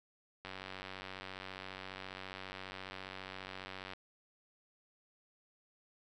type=click train; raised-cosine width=0.3 ms; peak=-28 dBFS; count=331; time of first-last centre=0.45-3.935 s; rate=94.7 Hz; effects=none